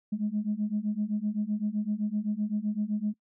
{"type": "beating tone pair", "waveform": "sine", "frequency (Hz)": [206.1, 213.9], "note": ["G#3", "A3"], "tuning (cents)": [-13, -49], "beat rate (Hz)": 7.8, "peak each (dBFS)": [-30, -29], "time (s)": [0.12, 3.14], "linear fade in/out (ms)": 10, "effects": ["noise-tail reverb RT60 0.1 s tail -25 dB re dry", "tanh soft clip ceiling -20 dBFS"]}